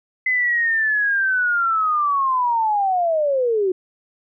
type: linear sweep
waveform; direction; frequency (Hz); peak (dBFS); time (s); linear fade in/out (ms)
sine; down; 2041 to 359.3; -16; 0.26-3.72; 5
effects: none